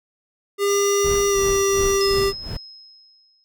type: tone with pitch glide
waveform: square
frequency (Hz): 402.6 to 394.1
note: G4 to G4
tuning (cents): +46 to +9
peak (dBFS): -18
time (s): 0.58-2.33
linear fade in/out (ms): 50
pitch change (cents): -37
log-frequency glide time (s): 1.29-1.38
type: tone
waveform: square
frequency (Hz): 5800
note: F#8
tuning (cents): -35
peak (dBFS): -25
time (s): 0.66-2.02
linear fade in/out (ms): 50
type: noise with tremolo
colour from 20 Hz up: brown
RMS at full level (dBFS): -27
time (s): 1.04-2.57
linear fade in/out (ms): 5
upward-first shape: sine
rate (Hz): 2.8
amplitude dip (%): 90
type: tone with exponential decay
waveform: sine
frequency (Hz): 5140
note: E8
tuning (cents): -45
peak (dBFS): -20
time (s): 2.01-3.44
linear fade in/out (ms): 0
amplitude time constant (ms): 310
effects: none